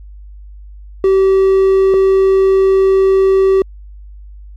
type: tone pair in turn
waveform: triangle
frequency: 384.6 / 384.6 Hz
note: G4 / G4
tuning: -33 / -33 cents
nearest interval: unison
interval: 0 cents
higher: neither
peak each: -5 dBFS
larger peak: neither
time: 1.04-1.94 / 1.94-3.62 s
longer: second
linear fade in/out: 2 ms
effects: added 50 Hz sine -31 dBFS peak until 4.56 s + MP3 96 kbps